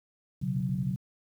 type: clicks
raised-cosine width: 5 ms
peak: -30 dBFS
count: 9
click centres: 0.416 / 0.565 / 0.604 / 0.692 / 0.752 / 0.785 / 0.83 / 0.867 / 0.909 s
type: chord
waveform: sine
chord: B suspended second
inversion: none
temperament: equal with one note detuned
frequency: 125.56 / 138.59 / 185 Hz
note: B2 / C#3 / F#3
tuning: +29 / 0 / 0 cents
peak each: -33 / -31 / -31 dBFS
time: 0.42-0.96 s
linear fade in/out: 10 ms
effects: high-pass 60 Hz 12 dB/octave + 10-bit

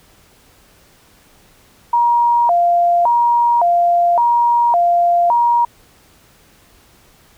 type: tone with vibrato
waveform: sine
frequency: 812 Hz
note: G#5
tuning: 39 cents flat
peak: -10 dBFS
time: 1.93-5.65 s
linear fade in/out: 5 ms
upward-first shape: square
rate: 0.89 Hz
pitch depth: 270 cents each way
effects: pink hiss -50 dBFS RMS until 7.37 s

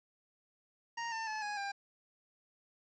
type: tone with pitch steps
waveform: 25% pulse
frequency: 932.3 / 896.9 / 862.9 / 830.1 / 798.6 Hz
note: A#5 / A5 / A5 / G#5 / G5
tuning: 0 / +33 / -34 / -1 / +32 cents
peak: -33 dBFS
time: 0.97-1.72 s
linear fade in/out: 10 ms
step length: 150 ms
effects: resampled to 16000 Hz + 10-bit

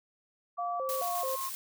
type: tone with pitch glide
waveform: sine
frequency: 1154 to 1070.5 Hz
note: D6 to C6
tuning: -31 to +39 cents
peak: -35 dBFS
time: 0.57-1.5 s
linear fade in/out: 20 ms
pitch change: -130 cents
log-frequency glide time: 0.87-1.32 s
type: tone with vibrato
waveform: sine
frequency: 609 Hz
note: D#5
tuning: 37 cents flat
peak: -32 dBFS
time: 0.58-1.36 s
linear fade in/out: 10 ms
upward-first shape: square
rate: 2.3 Hz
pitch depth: 250 cents each way
type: noise with tremolo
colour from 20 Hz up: blue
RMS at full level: -37 dBFS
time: 0.89-1.55 s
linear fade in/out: 0 ms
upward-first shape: square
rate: 7.7 Hz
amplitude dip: 25%
effects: none

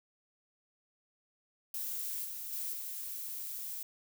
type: noise with level steps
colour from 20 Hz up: violet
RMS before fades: -38 / -42 / -38 / -41 dBFS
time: 1.74-3.83 s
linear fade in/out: 2 ms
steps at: 2.24 / 2.52 / 2.73 s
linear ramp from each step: 10 ms
effects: none

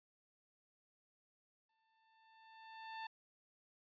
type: tone with exponential growth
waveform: sawtooth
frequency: 890 Hz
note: A5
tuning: 20 cents sharp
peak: -39 dBFS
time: 1.69-3.07 s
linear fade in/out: 5 ms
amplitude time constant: 300 ms
effects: resampled to 11025 Hz

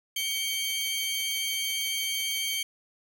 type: tone pair together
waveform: sawtooth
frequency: 2253 / 3153 Hz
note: C#7 / G7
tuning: +28 / +9 cents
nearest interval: tritone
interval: 581 cents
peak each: -30 / -26 dBFS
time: 0.16-2.63 s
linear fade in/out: 5 ms
effects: none

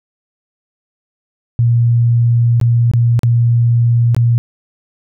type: tone with dropouts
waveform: sine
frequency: 118.2 Hz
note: A#2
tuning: 24 cents sharp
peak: -8 dBFS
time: 1.59-4.38 s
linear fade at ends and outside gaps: 0 ms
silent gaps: 2.6-2.613 / 2.914-2.936 / 3.192-3.233 / 4.147-4.165 s
effects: none

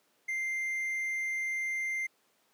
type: tone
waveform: triangle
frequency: 2093 Hz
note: C7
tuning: in tune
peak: -29 dBFS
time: 0.28-2.07 s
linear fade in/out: 10 ms
effects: pink hiss -70 dBFS RMS until 2.53 s + high-pass 300 Hz 12 dB/octave

